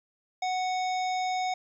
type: harmonic tone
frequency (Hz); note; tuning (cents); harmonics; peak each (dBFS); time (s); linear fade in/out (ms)
740; F#5; 0; 1 / 3 / 5 / 7 / 9; -27 / -37 / -41 / -44 / -46; 0.42-1.54; 5
effects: 11-bit